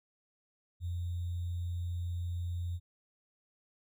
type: tone with sample-and-hold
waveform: sine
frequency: 87.31 Hz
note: F2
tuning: in tune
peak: -33 dBFS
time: 0.8-2.8 s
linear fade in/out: 50 ms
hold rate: 3675 Hz
effects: none